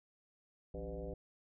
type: tone with frequency modulation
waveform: sine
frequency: 280 Hz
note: C#4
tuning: 18 cents sharp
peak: -40 dBFS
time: 0.74-1.14 s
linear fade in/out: 5 ms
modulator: 108 Hz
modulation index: 2.9
effects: none